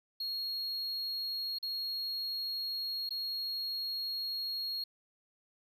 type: tone with dropouts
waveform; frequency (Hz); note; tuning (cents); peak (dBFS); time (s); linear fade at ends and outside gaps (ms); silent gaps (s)
triangle; 4293; C8; +44; -33; 0.2-4.84; 5; 1.586-1.627 / 3.092-3.106
effects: none